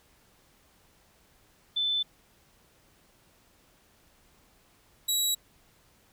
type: tone pair in turn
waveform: sine / 20% pulse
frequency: 3520 / 3878 Hz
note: A7 / B7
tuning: 0 / -32 cents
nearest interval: major second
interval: 168 cents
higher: second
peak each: -25 / -19 dBFS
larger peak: second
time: 1.76-2.03 / 5.08-5.35 s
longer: neither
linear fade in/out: 10 ms
effects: pink hiss -63 dBFS RMS until 6.12 s